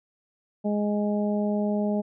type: harmonic tone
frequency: 207.7 Hz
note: G#3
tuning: in tune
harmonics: 1 / 2 / 3 / 4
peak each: -24 / -31 / -30 / -38 dBFS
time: 0.64-2.02 s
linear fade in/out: 20 ms
effects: none